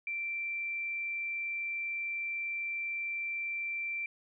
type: tone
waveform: sine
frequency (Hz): 2349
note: D7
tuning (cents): 0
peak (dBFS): -33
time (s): 0.07-4.06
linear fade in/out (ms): 2
effects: none